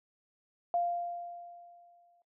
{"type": "tone with exponential decay", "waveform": "sine", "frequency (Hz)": 696, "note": "F5", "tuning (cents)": -6, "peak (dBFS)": -26, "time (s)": [0.74, 2.22], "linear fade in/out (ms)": 1, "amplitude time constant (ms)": 320, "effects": ["noise-tail reverb RT60 0.1 s tail -17 dB re dry"]}